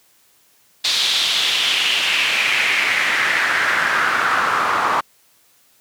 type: noise with band-pass filter sweep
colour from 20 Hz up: pink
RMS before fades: -18 dBFS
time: 0.84-5.01 s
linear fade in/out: 10 ms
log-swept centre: 4000 to 1100 Hz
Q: 3.2
effects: white hiss -56 dBFS RMS until 5.8 s + high-pass 80 Hz 12 dB/octave

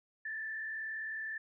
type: tone with frequency modulation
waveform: sine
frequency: 1761 Hz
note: A6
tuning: 1 cent sharp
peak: -37 dBFS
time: 0.25-1.38 s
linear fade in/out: 5 ms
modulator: 40.3 Hz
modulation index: 0.95
effects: none

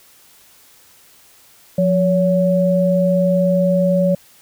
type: tone pair together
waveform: sine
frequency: 177.6 / 563.8 Hz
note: F3 / C#5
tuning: +29 / +29 cents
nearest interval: octave + minor sixth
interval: 2000 cents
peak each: -15 dBFS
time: 1.78-4.15 s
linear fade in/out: 5 ms
effects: white hiss -49 dBFS RMS until 4.41 s

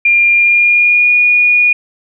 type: tone with pitch glide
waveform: sine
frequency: 2400 to 2446 Hz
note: D7 to D#7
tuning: +37 to -30 cents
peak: -6 dBFS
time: 0.05-1.73 s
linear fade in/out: 5 ms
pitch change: +33 cents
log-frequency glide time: 0.36-1.14 s
effects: none

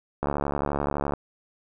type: click train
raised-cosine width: 1 ms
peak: -12 dBFS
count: 66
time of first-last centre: 0.23-1.137 s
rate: 71.7 Hz
effects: none

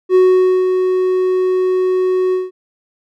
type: tone with ADSR envelope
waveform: triangle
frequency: 370 Hz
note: F#4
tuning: in tune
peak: -4 dBFS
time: 0.09-2.51 s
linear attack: 60 ms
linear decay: 500 ms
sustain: -6 dB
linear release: 180 ms
effects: none

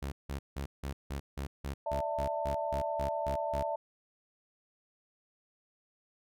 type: tone bursts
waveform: sawtooth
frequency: 69.3 Hz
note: C#2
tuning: in tune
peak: -31 dBFS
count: 14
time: 0.02-3.63 s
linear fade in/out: 10 ms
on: 100 ms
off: 170 ms
type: chord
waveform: sine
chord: D suspended second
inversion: none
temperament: equal with one note detuned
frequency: 587.3 / 659.3 / 894.3 Hz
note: D5 / E5 / A5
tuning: 0 / 0 / +28 cents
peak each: -36 / -35 / -36 dBFS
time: 1.86-3.76 s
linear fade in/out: 5 ms
effects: none

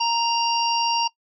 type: harmonic tone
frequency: 932.3 Hz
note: A#5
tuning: in tune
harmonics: 1 / 3 / 5 / 6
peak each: -21 / -26 / -28 / -29 dBFS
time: 0-1.08 s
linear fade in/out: 10 ms
effects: noise-tail reverb RT60 0.1 s tail -21 dB re dry

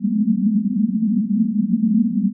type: band-pass noise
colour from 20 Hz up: pink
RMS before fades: -18 dBFS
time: 0-2.33 s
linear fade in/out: 50 ms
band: 190 to 240 Hz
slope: 96 dB/octave
effects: none

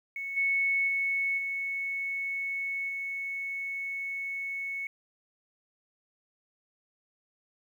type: tone with level steps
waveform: sine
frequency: 2208 Hz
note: C#7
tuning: 7 cents flat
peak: -33 / -24 / -26 / -30 / -32 dBFS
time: 0.16-4.87 s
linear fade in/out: 2 ms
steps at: 0.36 / 0.87 / 1.37 / 2.88 s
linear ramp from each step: 20 ms
effects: 10-bit

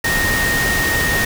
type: tone in noise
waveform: sine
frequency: 1856 Hz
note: A#6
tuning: 8 cents flat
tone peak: -17 dBFS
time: 0.04-1.25 s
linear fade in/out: 5 ms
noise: pink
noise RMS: -20 dBFS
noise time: 0.04-1.25 s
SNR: 0 dB
effects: none

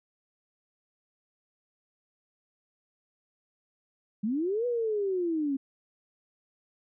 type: linear two-way sweep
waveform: sine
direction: up then down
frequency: 195.8 to 493.9 to 265.3 Hz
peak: -26 dBFS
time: 4.23-5.57 s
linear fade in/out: 10 ms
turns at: 4.66 s
effects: none

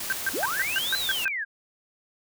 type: noise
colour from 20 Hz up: white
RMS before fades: -33 dBFS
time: 0-1.25 s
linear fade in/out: 5 ms
type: tone bursts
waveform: sine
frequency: 1568 Hz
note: G6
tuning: in tune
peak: -22 dBFS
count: 8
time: 0.1-1.28 s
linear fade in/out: 0 ms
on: 25 ms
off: 140 ms
type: linear two-way sweep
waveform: sine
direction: up then down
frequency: 185 to 4100 to 1548 Hz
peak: -27 dBFS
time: 0.33-1.45 s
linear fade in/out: 20 ms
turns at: 0.97 s
effects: none

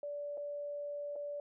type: tone with dropouts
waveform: sine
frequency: 580 Hz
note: D5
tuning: 22 cents flat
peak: -38 dBFS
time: 0.03-1.4 s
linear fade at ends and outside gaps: 2 ms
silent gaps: 0.373-0.377 / 1.157-1.161 s
effects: none

